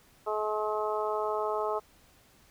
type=harmonic tone; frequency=213.3 Hz; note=G#3; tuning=46 cents sharp; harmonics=2 / 3 / 4 / 5 / 6; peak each=-32 / -34 / -35 / -36 / -37 dBFS; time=0.26-1.8 s; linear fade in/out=20 ms; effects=pink hiss -61 dBFS RMS until 2.5 s